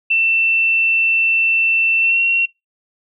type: tone with pitch glide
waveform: sine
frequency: 2680 to 2732 Hz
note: E7 to F7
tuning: +28 to -39 cents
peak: -12 dBFS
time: 0.1-2.46 s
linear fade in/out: 10 ms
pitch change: +33 cents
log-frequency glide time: 1.99-2.2 s
effects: noise-tail reverb RT60 0.2 s tail -23 dB re dry